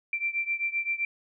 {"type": "beating tone pair", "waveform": "sine", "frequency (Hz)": [2349, 2356.7], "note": ["D7", "D7"], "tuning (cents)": [0, 5], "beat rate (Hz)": 7.7, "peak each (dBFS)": [-29, -31], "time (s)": [0.13, 1.05], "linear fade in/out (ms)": 2, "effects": []}